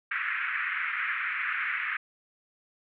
white band-pass noise, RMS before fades -31 dBFS, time 0.11-1.97 s, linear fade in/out 5 ms, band 1300 to 2300 Hz, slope 48 dB/octave, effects none

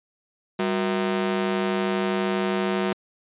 sawtooth ring-modulated tone, 282.6 Hz, C#4, 34 cents sharp, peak -15 dBFS, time 0.59-2.93 s, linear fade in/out 5 ms, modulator 85.1 Hz, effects resampled to 8000 Hz

